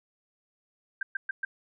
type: tone bursts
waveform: sine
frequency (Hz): 1582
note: G6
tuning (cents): +15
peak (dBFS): -27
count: 4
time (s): 1.01-1.45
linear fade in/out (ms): 5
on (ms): 20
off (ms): 120
effects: none